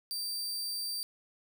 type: tone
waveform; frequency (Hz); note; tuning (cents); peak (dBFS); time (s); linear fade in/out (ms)
sawtooth; 4674; D8; -9; -31; 0.11-1.03; 0
effects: none